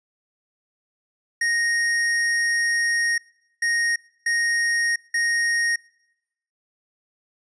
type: tone bursts at uneven times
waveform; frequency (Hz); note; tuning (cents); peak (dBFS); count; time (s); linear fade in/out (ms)
square; 1864.7; A#6; 0; -20; 4; 1.41-3.18 / 3.62-3.96 / 4.26-4.96 / 5.14-5.76; 5
effects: noise-tail reverb RT60 0.9 s tail -24 dB re dry + resampled to 22050 Hz